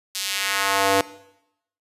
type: tone with high-pass filter sweep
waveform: square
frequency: 98 Hz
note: G2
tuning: in tune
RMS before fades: -22 dBFS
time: 0.15-1.01 s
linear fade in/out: 0 ms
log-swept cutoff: 4400 to 440 Hz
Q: 1.1
effects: noise-tail reverb RT60 0.8 s tail -18 dB re dry + resampled to 32000 Hz